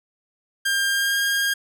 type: tone with pitch glide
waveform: sawtooth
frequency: 1600 to 1617.7 Hz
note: G6 to G#6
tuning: +35 to -46 cents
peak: -16 dBFS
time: 0.65-1.54 s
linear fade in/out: 10 ms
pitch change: +19 cents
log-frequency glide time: 0.88-1.19 s
effects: none